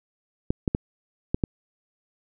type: clicks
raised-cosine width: 3 ms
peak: -9 dBFS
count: 5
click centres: 0.505 / 0.678 / 0.749 / 1.345 / 1.438 s
effects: none